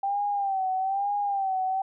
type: tone with vibrato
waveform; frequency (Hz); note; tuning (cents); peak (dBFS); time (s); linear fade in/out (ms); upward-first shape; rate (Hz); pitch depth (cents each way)
sine; 784; G5; 0; -24; 0.03-1.82; 5; sine; 1.1; 75
effects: none